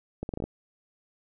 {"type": "accelerating click train", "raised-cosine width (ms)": 2, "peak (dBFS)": -19, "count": 7, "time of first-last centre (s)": [0.23, 0.44], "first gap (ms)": 61, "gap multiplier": 0.77, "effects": []}